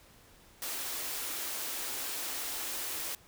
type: high-pass noise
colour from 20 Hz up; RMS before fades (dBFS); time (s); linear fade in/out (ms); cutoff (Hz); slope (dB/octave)
white; -37; 0.62-3.15; 2; 250; 96
effects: pink hiss -59 dBFS RMS until 3.27 s